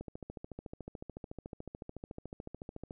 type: click train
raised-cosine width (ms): 2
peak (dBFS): -29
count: 41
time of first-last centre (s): 0.01-2.909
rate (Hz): 13.8
effects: none